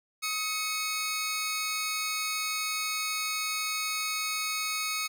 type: tone pair together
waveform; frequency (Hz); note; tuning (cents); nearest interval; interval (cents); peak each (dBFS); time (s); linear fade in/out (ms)
15% pulse; 1265.3 / 2204; D#6 / C#7; +29 / -11; minor seventh; 960; -26; 0.22-5.08; 20
effects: none